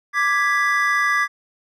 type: chord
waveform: triangle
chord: G# diminished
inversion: second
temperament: equal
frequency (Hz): 1174.7 / 1661.2 / 1975.5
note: D6 / G#6 / B6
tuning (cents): 0 / 0 / 0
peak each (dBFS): -19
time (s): 0.13-1.28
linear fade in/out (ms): 50
effects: none